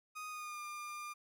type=tone with pitch glide; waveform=30% pulse; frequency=1244.5 to 1201.4 Hz; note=D#6 to D6; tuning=0 to +39 cents; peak=-40 dBFS; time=0.15-1.14 s; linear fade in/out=20 ms; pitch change=-61 cents; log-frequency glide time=0.29-0.61 s; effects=none